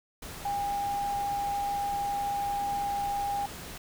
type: tone in noise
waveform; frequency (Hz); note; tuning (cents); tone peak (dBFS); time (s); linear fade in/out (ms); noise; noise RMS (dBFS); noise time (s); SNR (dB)
sine; 807; G#5; -50; -28; 0.45-3.46; 5; pink; -42; 0.22-3.78; +11
effects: none